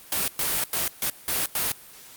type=noise bursts at uneven times; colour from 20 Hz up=white; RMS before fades=-25 dBFS; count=6; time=0.12-0.28 / 0.39-0.64 / 0.73-0.88 / 1.02-1.1 / 1.28-1.46 / 1.55-1.72 s; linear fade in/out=2 ms; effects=white hiss -47 dBFS RMS until 2.16 s + Opus 32 kbps